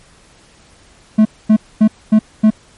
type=tone bursts; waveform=triangle; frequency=216.2 Hz; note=A3; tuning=30 cents flat; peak=-3 dBFS; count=5; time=1.18-2.505 s; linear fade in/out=10 ms; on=73 ms; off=240 ms; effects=pink hiss -47 dBFS RMS until 2.77 s + MP3 48 kbps